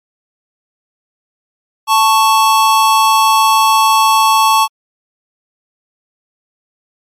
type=tone pair together; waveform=square; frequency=882.2 / 1108.7 Hz; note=A5 / C#6; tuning=+4 / 0 cents; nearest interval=major third; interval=396 cents; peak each=-11 dBFS; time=1.87-4.68 s; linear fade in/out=50 ms; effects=MP3 64 kbps